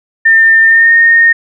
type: tone with pitch glide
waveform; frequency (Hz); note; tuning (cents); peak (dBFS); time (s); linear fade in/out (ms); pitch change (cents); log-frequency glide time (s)
sine; 1803 to 1841.9; A6 to A#6; +42 to -21; -3; 0.25-1.33; 10; +37; 0.65-0.93
effects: none